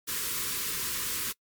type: band-stop noise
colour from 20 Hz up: white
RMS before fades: -32 dBFS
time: 0.07-1.33 s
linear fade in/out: 20 ms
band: 520 to 950 Hz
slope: 96 dB/octave
effects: noise-tail reverb RT60 0.1 s tail -25 dB re dry + MP3 96 kbps